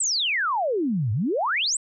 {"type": "exponential two-way sweep", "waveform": "sine", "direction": "down then up", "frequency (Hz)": [8440, 98.7, 8440], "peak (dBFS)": -21, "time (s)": [0, 1.77], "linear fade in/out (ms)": 5, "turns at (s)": 1.12, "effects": []}